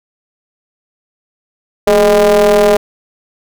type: ring-modulated tone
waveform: square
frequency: 99.5 Hz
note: G2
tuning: 26 cents sharp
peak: -4 dBFS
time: 1.87-2.77 s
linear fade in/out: 5 ms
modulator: 518 Hz
effects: none